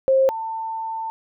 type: tone pair in turn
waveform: sine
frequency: 532 / 894.7 Hz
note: C5 / A5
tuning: +29 / +29 cents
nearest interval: major sixth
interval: 900 cents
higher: second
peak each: -13 / -25 dBFS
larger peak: first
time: 0.08-0.29 / 0.29-1.1 s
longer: second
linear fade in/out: 0 ms
effects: none